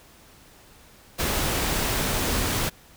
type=noise; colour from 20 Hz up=pink; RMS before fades=-25 dBFS; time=1.18-2.7 s; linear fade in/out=20 ms; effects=pink hiss -52 dBFS RMS until 2.96 s